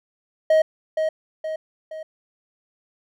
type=tone with echo; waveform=triangle; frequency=630 Hz; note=D#5; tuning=21 cents sharp; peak=-11 dBFS; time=0.5-0.62 s; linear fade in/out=5 ms; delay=470 ms; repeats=3; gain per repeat=-6 dB; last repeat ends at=2.03 s; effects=none